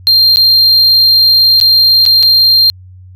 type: tone with dropouts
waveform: triangle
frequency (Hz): 4186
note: C8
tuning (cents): 0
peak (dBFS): -3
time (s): 0.07-2.7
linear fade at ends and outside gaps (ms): 0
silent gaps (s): 0.36-0.37 / 1.601-1.612 / 2.053-2.062 / 2.227-2.231
effects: added 92 Hz sine -32 dBFS peak until 3.15 s

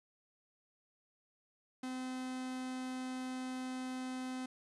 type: tone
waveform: 45% pulse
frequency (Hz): 256.7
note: C4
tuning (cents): -33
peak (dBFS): -39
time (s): 1.83-4.46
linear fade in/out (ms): 5
effects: resampled to 24000 Hz + 11-bit

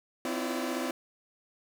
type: tone cluster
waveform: sawtooth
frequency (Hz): 257 / 311 / 334.1 / 349.4 / 573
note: C4 / D#4 / E4 / F4 / D5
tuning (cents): -31 / -1 / +23 / +1 / -43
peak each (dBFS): -30 / -38 / -32 / -37 / -35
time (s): 0.25-0.91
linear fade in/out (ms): 2
effects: none

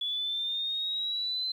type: exponential sweep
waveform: sine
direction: up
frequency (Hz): 3414 to 4080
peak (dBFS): -29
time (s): 0.01-1.52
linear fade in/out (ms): 5
effects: 10-bit

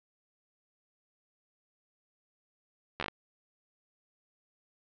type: slowing click train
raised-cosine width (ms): 0.3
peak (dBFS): -17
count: 6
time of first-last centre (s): 3-3.083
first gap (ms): 12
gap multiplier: 1.16
effects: low-pass 4000 Hz 12 dB/octave

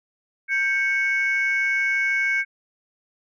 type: tone pair together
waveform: sine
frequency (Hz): 1576.7 / 2217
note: G6 / C#7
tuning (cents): +10 / 0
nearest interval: tritone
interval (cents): 590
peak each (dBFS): -22 / -20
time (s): 0.48-2.45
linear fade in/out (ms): 50
effects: tanh soft clip ceiling -14 dBFS

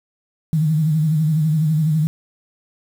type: tone with vibrato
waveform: sine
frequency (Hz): 155.56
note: D#3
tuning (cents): 0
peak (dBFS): -14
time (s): 0.53-2.07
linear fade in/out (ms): 0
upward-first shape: sine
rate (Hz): 12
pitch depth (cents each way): 73
effects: 7-bit

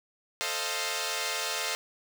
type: chord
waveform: 5% pulse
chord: F dominant seventh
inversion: first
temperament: equal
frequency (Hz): 440 / 523.3 / 622.3 / 698.5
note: A4 / C5 / Eb5 / F5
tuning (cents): 0 / 0 / 0 / 0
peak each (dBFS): -24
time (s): 0.41-1.75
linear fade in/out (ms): 0
effects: none

